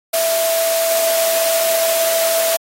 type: tone in noise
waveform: sine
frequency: 659.3 Hz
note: E5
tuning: in tune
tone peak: -15 dBFS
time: 0.13-2.57 s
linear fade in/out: 10 ms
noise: white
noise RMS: -20 dBFS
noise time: 0.13-2.57 s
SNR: +2 dB
effects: high-pass 400 Hz 12 dB/octave + AAC 48 kbps

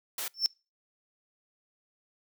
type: noise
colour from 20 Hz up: white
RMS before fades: -35 dBFS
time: 0.18-0.28 s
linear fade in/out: 2 ms
type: tone with exponential growth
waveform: triangle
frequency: 5380 Hz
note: E8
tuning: 34 cents sharp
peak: -17 dBFS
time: 0.34-0.46 s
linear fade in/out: 0 ms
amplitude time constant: 26 ms
effects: noise-tail reverb RT60 0.3 s tail -26 dB re dry + high-pass 400 Hz 12 dB/octave

